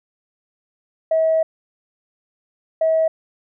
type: tone bursts at uneven times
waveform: sine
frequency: 643 Hz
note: E5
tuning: 43 cents flat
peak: -13 dBFS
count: 2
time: 1.11-1.43 / 2.81-3.08 s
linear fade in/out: 5 ms
effects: tanh soft clip ceiling -9 dBFS